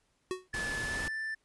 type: tone with exponential decay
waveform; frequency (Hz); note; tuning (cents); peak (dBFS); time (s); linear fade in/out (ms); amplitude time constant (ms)
square; 370; F#4; 0; -29; 0.31-0.48; 0; 35
type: tone with pitch glide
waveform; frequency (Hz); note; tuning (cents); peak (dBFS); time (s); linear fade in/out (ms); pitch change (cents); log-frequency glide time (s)
triangle; 1730 to 1768.4; A6 to A6; -30 to +8; -32; 0.53-1.35; 10; +38; 0.82-1.15
type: noise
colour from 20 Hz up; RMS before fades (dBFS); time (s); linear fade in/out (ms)
pink; -39; 0.54-1.08; 0
effects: pink hiss -74 dBFS RMS until 1.44 s + resampled to 24000 Hz